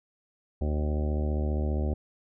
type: harmonic tone with a mistuned harmonic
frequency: 75 Hz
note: D2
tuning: 37 cents sharp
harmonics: 1 / 2 / 3 / 4 / 5 / 6 / 7 / 8 / 9 / 10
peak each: -26 / -38 / -35 / -40 / -38 / -47 / -41 / -42 / -48 / -47 dBFS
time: 0.61-1.94 s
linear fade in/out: 5 ms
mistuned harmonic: 10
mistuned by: +52 cents
effects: none